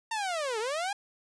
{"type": "linear two-way sweep", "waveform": "sawtooth", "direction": "down then up", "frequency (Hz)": [922, 416.9, 830], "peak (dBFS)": -26, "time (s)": [0.11, 0.93], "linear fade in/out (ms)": 5, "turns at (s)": 0.59, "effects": ["resampled to 22050 Hz"]}